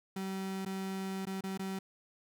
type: tone with dropouts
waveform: 35% pulse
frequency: 191.6 Hz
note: G3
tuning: 39 cents flat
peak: -34 dBFS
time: 0.16-1.79 s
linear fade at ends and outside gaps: 5 ms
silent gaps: 0.651-0.66 / 1.254-1.268 / 1.409-1.437 / 1.576-1.593 s
effects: none